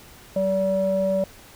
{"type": "tone with low-pass filter", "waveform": "square", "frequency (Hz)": 191.7, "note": "G3", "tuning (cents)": -38, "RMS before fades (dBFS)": -22, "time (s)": [0.36, 1.24], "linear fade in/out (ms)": 2, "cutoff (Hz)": 610, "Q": 8.2, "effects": ["pink hiss -47 dBFS RMS until 1.55 s"]}